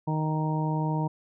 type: harmonic tone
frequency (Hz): 155.56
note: D#3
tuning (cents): 0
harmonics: 1 / 2 / 3 / 4 / 5 / 6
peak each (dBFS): -26 / -33 / -39 / -39 / -39 / -33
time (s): 0.07-1.08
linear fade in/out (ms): 10
effects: none